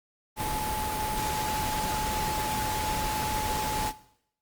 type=tone in noise; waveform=sine; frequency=859 Hz; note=A5; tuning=42 cents flat; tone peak=-31 dBFS; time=0.36-3.93 s; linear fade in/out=50 ms; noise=pink; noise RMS=-32 dBFS; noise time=0.36-3.93 s; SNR=-2 dB; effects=noise-tail reverb RT60 0.7 s tail -17 dB re dry + Opus 32 kbps